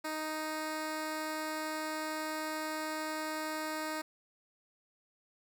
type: tone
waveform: 10% pulse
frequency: 311.1 Hz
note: D#4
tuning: in tune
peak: -27 dBFS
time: 0.04-4.02 s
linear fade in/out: 10 ms
effects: none